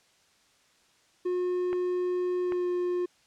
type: tone with pitch glide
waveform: triangle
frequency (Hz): 360 to 356.3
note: F#4 to F4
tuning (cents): -47 to +35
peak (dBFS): -24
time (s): 1.25-3.06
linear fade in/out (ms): 10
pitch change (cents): -18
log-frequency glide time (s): 2.42-2.68
type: clicks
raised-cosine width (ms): 0.5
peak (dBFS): -23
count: 2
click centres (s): 1.73 / 2.522
effects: white hiss -64 dBFS RMS until 3.26 s + low-pass 7000 Hz 12 dB/octave